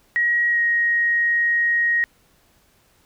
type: tone with pitch glide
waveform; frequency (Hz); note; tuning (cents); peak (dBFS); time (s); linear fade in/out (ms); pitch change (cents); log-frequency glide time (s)
sine; 1900 to 1880.3; A#6 to A#6; +33 to +14; -16; 0.16-2.04; 0; -19; 0.5-0.6
effects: pink hiss -59 dBFS RMS until 3.05 s